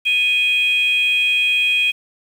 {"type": "tone pair together", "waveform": "sine", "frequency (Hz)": [2489, 3253], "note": ["D#7", "G#7"], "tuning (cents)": [0, -37], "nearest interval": "perfect fourth", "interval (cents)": 463, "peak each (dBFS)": [-14, -19], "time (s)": [0.05, 1.92], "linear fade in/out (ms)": 20, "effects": ["tanh soft clip ceiling -8 dBFS", "7-bit"]}